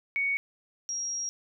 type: tone pair in turn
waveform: sine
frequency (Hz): 2230 / 5637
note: C#7 / F8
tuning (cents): +10 / +15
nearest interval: octave + major third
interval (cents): 1605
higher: second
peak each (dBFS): -25 / -30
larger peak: first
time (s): 0.16-0.37 / 0.89-1.29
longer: second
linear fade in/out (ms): 0
effects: none